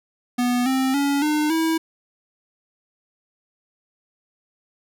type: tone with pitch steps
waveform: square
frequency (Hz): 245.5 / 263.1 / 282 / 302.2 / 323.9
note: B3 / C4 / C#4 / D4 / E4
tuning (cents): -10 / +10 / +30 / +50 / -30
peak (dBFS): -19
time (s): 0.38-1.78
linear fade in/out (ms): 10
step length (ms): 280
effects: none